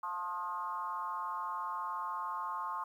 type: tone with frequency modulation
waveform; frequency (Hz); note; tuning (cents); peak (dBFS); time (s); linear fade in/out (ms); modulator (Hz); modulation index
sine; 1064; C6; +29; -35; 0.03-2.84; 5; 181; 1.1
effects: 11-bit